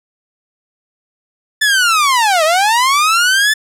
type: linear two-way sweep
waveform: sawtooth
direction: down then up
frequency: 1760 to 608 to 1760 Hz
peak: -6 dBFS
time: 1.61-3.54 s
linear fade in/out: 10 ms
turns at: 2.44 s
effects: low-pass 11000 Hz 12 dB/octave